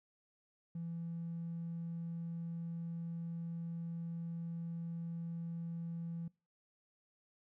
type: tone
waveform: triangle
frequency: 167.8 Hz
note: E3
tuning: 31 cents sharp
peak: -36 dBFS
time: 0.75-6.28 s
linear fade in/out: 5 ms
effects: noise-tail reverb RT60 0.3 s tail -26 dB re dry + tanh soft clip ceiling -36 dBFS